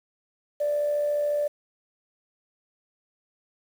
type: tone with amplitude modulation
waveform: sine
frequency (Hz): 587.3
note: D5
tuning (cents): 0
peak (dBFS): -20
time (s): 0.6-1.48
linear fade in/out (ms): 10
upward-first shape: sine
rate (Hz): 74.1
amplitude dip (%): 35
effects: tanh soft clip ceiling -17 dBFS + 8-bit